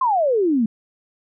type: exponential sweep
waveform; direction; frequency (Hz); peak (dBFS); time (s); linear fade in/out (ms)
sine; down; 1087 to 211.6; -15; 0.01-0.66; 5
effects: none